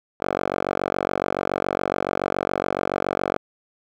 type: tone with band-pass filter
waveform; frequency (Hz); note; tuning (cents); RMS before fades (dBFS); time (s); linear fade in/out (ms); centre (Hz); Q
5% pulse; 47.11; F#1; +32; -25; 0.2-3.38; 10; 810; 1.5
effects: none